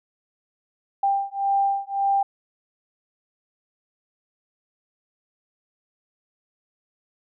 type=beating tone pair; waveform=sine; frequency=791 / 792.8 Hz; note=G5 / G5; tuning=+15 / +19 cents; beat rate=1.8 Hz; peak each=-23 dBFS; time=1.03-2.23 s; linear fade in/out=5 ms; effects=none